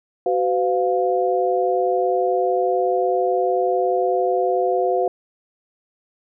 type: tone cluster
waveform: sine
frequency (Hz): 375.9 / 507 / 703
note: F#4 / B4 / F5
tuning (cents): +27 / +45 / +11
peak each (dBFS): -21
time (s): 0.26-5.08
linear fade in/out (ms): 2
effects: none